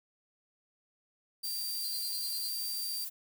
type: tone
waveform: sawtooth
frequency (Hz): 4697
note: D8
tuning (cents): -1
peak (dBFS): -33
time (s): 1.43-3.05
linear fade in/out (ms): 10
type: noise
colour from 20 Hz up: violet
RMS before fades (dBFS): -40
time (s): 1.43-3.1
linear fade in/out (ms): 20
type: tone with tremolo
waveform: sawtooth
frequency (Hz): 4186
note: C8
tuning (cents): 0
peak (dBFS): -36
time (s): 1.83-2.52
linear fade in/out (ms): 20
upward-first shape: sine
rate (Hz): 10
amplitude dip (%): 90
effects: none